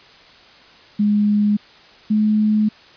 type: tone pair in turn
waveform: sine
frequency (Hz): 207.7 / 213.3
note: G#3 / G#3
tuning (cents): 0 / +46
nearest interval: unison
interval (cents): 46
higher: second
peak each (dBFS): -13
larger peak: neither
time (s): 0.99-1.57 / 2.1-2.69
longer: second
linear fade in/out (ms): 10
effects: white hiss -46 dBFS RMS until 2.96 s + resampled to 11025 Hz